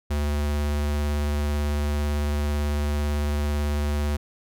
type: tone with vibrato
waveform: square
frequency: 73.42 Hz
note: D2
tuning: in tune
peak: -23 dBFS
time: 0.1-4.17 s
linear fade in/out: 10 ms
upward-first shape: sine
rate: 18 Hz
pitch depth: 14 cents each way
effects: none